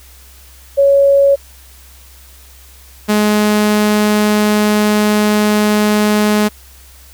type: tone pair in turn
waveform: sine / sawtooth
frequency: 557 / 210.5 Hz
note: C#5 / G#3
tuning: +8 / +24 cents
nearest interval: octave + perfect fourth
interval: 1684 cents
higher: first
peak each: -6 dBFS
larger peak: neither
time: 0.77-1.36 / 3.08-6.49 s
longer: second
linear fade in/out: 20 ms
effects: added 65 Hz sine -40 dBFS peak until 7.13 s + white hiss -43 dBFS RMS until 7.13 s